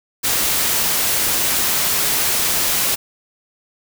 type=noise; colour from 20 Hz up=white; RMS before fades=-18 dBFS; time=0.23-2.96 s; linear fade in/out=20 ms; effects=none